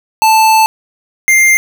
square tone pair in turn, 880 / 2102 Hz, A5 / C7, 0 / +7 cents, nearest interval octave + minor third, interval 1507 cents, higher second, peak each -6 dBFS, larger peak neither, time 0.22-0.66 / 1.28-1.57 s, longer first, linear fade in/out 0 ms, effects none

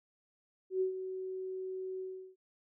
sine tone with ADSR envelope, 375.3 Hz, F#4, 25 cents sharp, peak -27 dBFS, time 0.7-2.36 s, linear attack 110 ms, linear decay 110 ms, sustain -10 dB, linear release 360 ms, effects none

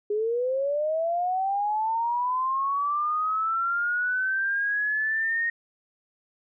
sine linear sweep, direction up, 409 to 1864.7 Hz, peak -23 dBFS, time 0.1-5.5 s, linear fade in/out 5 ms, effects none

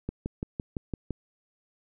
click train, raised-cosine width 3 ms, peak -18 dBFS, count 7, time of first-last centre 0.09-1.107 s, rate 5.9 Hz, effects none

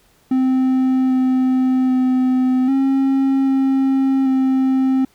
triangle tone with pitch steps, 259.8 / 258 / 256.2 / 269.6 / 268 / 263.3 Hz, C4 / C4 / C4 / C#4 / C4 / C4, -12 / -24 / -36 / -48 / +42 / +11 cents, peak -11 dBFS, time 0.31-5.05 s, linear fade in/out 5 ms, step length 790 ms, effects pink hiss -56 dBFS RMS until 5.14 s

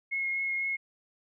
sine tone with vibrato, 2162 Hz, C#7, 44 cents flat, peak -28 dBFS, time 0.11-0.77 s, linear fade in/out 20 ms, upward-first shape triangle, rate 4 Hz, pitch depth 13 cents each way, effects none

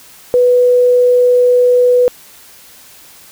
sine tone, 493.9 Hz, B4, in tune, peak -6 dBFS, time 0.34-2.08 s, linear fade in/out 0 ms, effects white hiss -40 dBFS RMS until 3.31 s

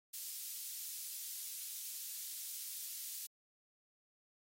white high-pass noise, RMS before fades -45 dBFS, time 0.13-3.27 s, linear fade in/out 10 ms, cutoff 4500 Hz, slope 12 dB/octave, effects AAC 48 kbps

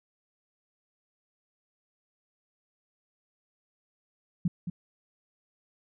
sine tone with echo, 174.61 Hz, F3, in tune, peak -22 dBFS, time 4.45-4.48 s, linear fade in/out 5 ms, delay 220 ms, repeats 1, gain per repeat -8 dB, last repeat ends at 4.7 s, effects none

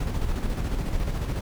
brown noise with tremolo, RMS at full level -25 dBFS, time 0-1.41 s, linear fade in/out 5 ms, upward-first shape square, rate 14 Hz, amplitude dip 40%, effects none

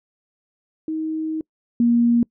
sine tone pair in turn, 315.7 / 236.5 Hz, D#4 / A#3, +25 / +25 cents, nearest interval perfect fourth, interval 500 cents, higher first, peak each -22 / -13 dBFS, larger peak second, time 0.88-1.41 / 1.8-2.23 s, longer first, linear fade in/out 2 ms, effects noise-tail reverb RT60 0.1 s tail -26 dB re dry

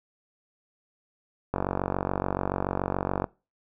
click train, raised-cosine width 1 ms, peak -12 dBFS, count 81, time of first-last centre 1.54-3.242 s, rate 47 Hz, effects noise-tail reverb RT60 0.3 s tail -22 dB re dry

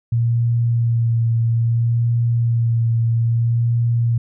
sine tone with vibrato, 116.54 Hz, A#2, in tune, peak -14 dBFS, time 0.12-4.18 s, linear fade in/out 5 ms, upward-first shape sine, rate 0.61 Hz, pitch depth 20 cents each way, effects none

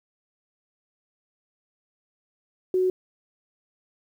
sine tone, 370 Hz, F#4, in tune, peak -19 dBFS, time 2.74-2.9 s, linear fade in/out 2 ms, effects 9-bit

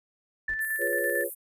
sine tone with tremolo, 1760 Hz, A6, in tune, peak -26 dBFS, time 0.48-1.24 s, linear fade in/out 5 ms, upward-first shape square, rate 8.9 Hz, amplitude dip 35%
brown noise with exponential decay, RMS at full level -36 dBFS, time 0.49-0.63 s, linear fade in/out 0 ms, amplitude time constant 29 ms
pink high-pass noise, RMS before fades -36 dBFS, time 0.6-1.35 s, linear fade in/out 20 ms, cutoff 10000 Hz, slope 48 dB/octave
sine chord, C# dominant seventh, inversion first, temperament equal, 349.2 / 415.3 / 493.9 / 554.4 Hz, E#4 / G#4 / B4 / C#5, 0 / 0 / 0 / 0 cents, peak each -34 / -34 / -32 / -31 dBFS, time 0.78-1.3 s, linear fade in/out 50 ms
effects resampled to 32000 Hz

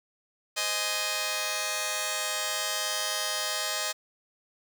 5% pulse chord, Ab major, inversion first, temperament just, 519.1 / 623 / 830.6 Hz, C5 / Eb5 / Ab5, -14 / +2 / 0 cents, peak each -24 / -19 / -22 dBFS, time 0.56-3.93 s, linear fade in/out 20 ms, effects none

